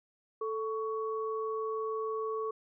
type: tone pair together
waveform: sine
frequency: 440 / 1118.4 Hz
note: A4 / C#6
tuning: 0 / +15 cents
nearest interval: octave + major third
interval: 1615 cents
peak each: -33 / -37 dBFS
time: 0.41-2.51 s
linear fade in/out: 5 ms
effects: none